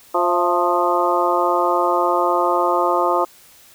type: harmonic tone with a mistuned harmonic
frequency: 176.3 Hz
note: F3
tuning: 17 cents sharp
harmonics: 2 / 3 / 4 / 5 / 6 / 7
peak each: -22 / -22 / -22 / -22 / -22 / -22 dBFS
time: 0.14-3.25 s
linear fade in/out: 10 ms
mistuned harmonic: 4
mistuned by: -53 cents
effects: white hiss -48 dBFS RMS until 3.74 s